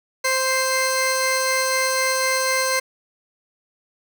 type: tone pair together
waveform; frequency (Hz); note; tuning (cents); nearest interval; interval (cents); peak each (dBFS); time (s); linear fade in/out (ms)
15% pulse; 523 / 2088; C5 / C7; -1 / -4; 2 octaves; 2397; -14 / -17; 0.24-2.8; 10
effects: none